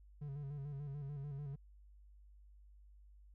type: tone with vibrato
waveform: triangle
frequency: 141.9 Hz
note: C#3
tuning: 41 cents sharp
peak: -40 dBFS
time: 0.21-1.56 s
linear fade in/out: 10 ms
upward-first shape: square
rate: 6.8 Hz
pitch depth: 56 cents each way
effects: added 50 Hz sine -58 dBFS peak until 3.34 s